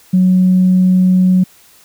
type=tone; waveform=sine; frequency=184.3 Hz; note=F#3; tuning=7 cents flat; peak=-6 dBFS; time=0.13-1.44 s; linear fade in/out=10 ms; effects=tanh soft clip ceiling -2 dBFS + white hiss -46 dBFS RMS until 1.84 s